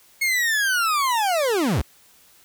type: linear sweep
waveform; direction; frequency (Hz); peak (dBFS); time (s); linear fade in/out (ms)
40% pulse; down; 2189 to 49.32; -18; 0.21-1.82; 10
effects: white hiss -54 dBFS RMS until 2.44 s